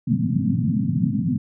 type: band-pass noise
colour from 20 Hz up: white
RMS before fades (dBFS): -21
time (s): 0.07-1.38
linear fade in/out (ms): 10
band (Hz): 100 to 260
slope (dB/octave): 96
effects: none